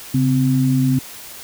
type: tone pair together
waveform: sine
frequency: 136.59 / 258 Hz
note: C#3 / C4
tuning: -25 / -24 cents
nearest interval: major seventh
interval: 1101 cents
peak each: -16 dBFS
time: 0.14-0.99 s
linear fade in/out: 5 ms
effects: white hiss -36 dBFS RMS until 1.43 s